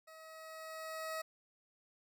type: tone with level ramp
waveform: 20% pulse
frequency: 638 Hz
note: D#5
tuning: 43 cents sharp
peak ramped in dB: -49 to -33 dBFS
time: 0.07-1.22 s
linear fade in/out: 10 ms
effects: none